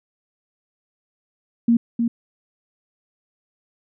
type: tone with echo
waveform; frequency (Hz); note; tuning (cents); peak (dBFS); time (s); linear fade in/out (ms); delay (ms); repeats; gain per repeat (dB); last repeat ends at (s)
sine; 233.6; A#3; +4; -12; 1.68-1.77; 5; 310; 1; -5; 2.08
effects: none